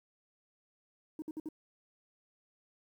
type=tone bursts; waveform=sine; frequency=311.1 Hz; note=D#4; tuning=in tune; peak=-35 dBFS; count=4; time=1.19-1.488 s; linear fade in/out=2 ms; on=31 ms; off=58 ms; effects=tanh soft clip ceiling -35 dBFS + 11-bit